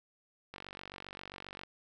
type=click train; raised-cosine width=0.3 ms; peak=-28 dBFS; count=53; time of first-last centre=0.54-1.635 s; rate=47.5 Hz; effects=none